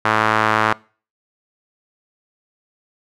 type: tone with band-pass filter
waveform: sawtooth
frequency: 109 Hz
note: A2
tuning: 16 cents flat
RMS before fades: -17 dBFS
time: 0.05-0.73 s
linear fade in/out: 5 ms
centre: 1300 Hz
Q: 1.8
effects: noise-tail reverb RT60 0.4 s tail -23 dB re dry